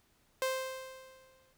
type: tone with exponential decay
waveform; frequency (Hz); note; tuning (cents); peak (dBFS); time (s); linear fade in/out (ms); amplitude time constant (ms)
sawtooth; 523; C5; -1; -25; 0.42-1.53; 1; 240
effects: pink hiss -70 dBFS RMS until 1.57 s